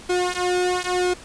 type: tone with flanger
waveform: sawtooth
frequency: 360.5 Hz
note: F#4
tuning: 45 cents flat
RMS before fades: -22 dBFS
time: 0.09-1.14 s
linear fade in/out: 10 ms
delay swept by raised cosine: 1.7 to 3.8 ms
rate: 1 Hz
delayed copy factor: -0.9
effects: pink hiss -42 dBFS RMS until 1.24 s + resampled to 22050 Hz